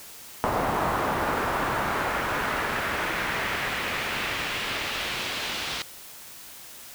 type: noise with band-pass filter sweep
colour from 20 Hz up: brown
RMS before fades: -28 dBFS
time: 0.44-5.82 s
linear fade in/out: 0 ms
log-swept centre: 920 to 3700 Hz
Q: 1.4
effects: white hiss -44 dBFS RMS until 6.94 s